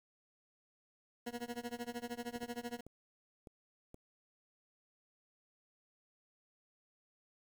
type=tone with tremolo; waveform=20% pulse; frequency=239.3 Hz; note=A#3; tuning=46 cents sharp; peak=-33 dBFS; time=1.26-2.81 s; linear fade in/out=10 ms; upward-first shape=sine; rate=13 Hz; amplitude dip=95%
type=clicks; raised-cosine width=2 ms; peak=-38 dBFS; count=5; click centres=2.359 / 2.432 / 2.866 / 3.472 / 3.944 s
effects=10-bit